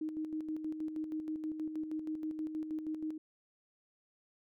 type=tone with tremolo; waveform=sine; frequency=311.7 Hz; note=D#4; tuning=3 cents sharp; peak=-34 dBFS; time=0.01-3.18 s; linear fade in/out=5 ms; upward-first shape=square; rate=6.3 Hz; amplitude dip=50%; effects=none